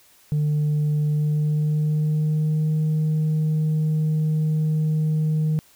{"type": "tone with pitch glide", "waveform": "sine", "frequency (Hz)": [150, 155.29], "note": ["D3", "D#3"], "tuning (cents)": [37, -3], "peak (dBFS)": -16, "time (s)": [0.32, 5.59], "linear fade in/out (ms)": 0, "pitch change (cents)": 60, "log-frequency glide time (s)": [1.1, 2.74], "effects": ["tanh soft clip ceiling -17 dBFS", "white hiss -55 dBFS RMS until 5.75 s"]}